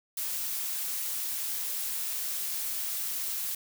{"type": "noise", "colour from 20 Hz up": "blue", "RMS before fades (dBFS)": -33, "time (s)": [0.17, 3.55], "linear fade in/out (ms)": 5, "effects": []}